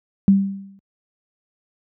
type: tone with exponential decay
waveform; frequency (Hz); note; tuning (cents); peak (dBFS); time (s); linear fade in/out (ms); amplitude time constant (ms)
sine; 196; G3; 0; -7; 0.28-0.79; 0; 110
effects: high-pass 60 Hz 12 dB/octave